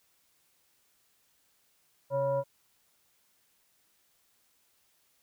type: tone with frequency modulation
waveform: sine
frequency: 554.4 Hz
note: C#5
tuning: in tune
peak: -26 dBFS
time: 2.1-2.44 s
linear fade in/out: 50 ms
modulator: 420 Hz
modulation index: 0.67
effects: white hiss -70 dBFS RMS until 5.22 s